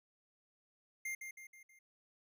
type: tone with echo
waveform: square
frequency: 2109 Hz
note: C7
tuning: 13 cents sharp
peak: -39 dBFS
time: 1.05-1.15 s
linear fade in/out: 5 ms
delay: 160 ms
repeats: 4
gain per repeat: -6 dB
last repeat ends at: 1.79 s
effects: none